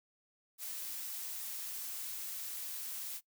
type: noise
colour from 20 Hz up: blue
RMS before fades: -42 dBFS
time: 0.58-3.21 s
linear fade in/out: 50 ms
effects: noise-tail reverb RT60 0.1 s tail -20 dB re dry